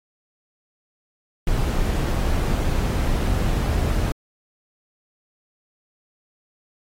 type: noise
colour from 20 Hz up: brown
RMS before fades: -21 dBFS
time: 1.47-4.12 s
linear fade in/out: 2 ms
effects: AAC 48 kbps